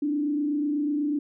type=tone with frequency modulation; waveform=sine; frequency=293.7 Hz; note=D4; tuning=in tune; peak=-23 dBFS; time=0.02-1.19 s; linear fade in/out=5 ms; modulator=28.1 Hz; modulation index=0.54; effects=none